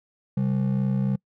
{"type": "ring-modulated tone", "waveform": "triangle", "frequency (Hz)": 164.81, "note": "E3", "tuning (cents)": 0, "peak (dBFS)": -16, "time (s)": [0.37, 1.16], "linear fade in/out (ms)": 2, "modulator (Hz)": 31.7, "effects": ["noise-tail reverb RT60 0.1 s tail -26 dB re dry"]}